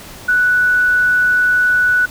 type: tone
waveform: sine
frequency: 1480 Hz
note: F#6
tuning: in tune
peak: -10 dBFS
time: 0.28-2.06 s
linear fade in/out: 10 ms
effects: pink hiss -35 dBFS RMS until 2.1 s